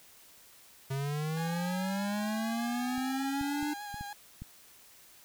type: linear sweep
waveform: square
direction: up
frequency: 133.4 to 300 Hz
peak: -32 dBFS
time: 0.9-3.74 s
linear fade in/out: 10 ms
type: tone with vibrato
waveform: 30% pulse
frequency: 821 Hz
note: G#5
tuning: 20 cents flat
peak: -37 dBFS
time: 1.37-4.13 s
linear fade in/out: 2 ms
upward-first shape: sine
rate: 6.6 Hz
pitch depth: 26 cents each way
type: clicks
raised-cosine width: 5 ms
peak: -38 / -30 / -34 / -32 / -29 / -29 dBFS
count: 6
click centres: 2.98 / 3.412 / 3.628 / 3.943 / 4.01 / 4.42 s
effects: white hiss -57 dBFS RMS until 5.24 s